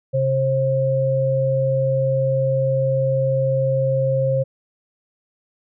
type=tone pair together; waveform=sine; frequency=133.4 / 533.6 Hz; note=C3 / C5; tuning=+34 / +34 cents; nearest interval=2 octaves; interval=2400 cents; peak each=-20 / -18 dBFS; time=0.13-4.44 s; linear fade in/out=20 ms; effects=none